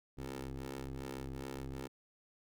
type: ring-modulated tone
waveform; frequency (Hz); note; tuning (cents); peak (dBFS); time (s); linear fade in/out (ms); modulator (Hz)
15% pulse; 67.1; C2; +44; -32; 0.17-1.88; 20; 200
effects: none